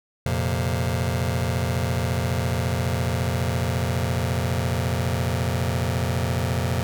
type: chord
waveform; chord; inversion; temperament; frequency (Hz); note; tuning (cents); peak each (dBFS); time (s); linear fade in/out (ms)
sawtooth; F suspended fourth; none; just; 87.31 / 116.41 / 130.96; F2 / Bb2 / C3; 0 / -2 / +2; -21 / -22 / -23; 0.26-6.83; 0
effects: none